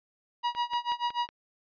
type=tone with tremolo; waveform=45% pulse; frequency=960 Hz; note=B5; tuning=49 cents flat; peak=-25 dBFS; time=0.43-1.28 s; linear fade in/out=20 ms; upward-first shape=sine; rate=6.8 Hz; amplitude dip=95%
type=click train; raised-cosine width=0.3 ms; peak=-27 dBFS; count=5; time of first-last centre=0.55-1.289 s; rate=5.41 Hz
effects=resampled to 11025 Hz